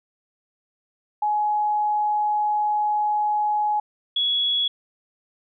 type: tone pair in turn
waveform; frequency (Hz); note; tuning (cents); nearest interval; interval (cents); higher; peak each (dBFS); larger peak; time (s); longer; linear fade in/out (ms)
sine; 841 / 3364; G#5 / G#7; +22 / +22; 2 octaves; 2400; second; -19; neither; 1.22-3.8 / 4.16-4.68; first; 5
effects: none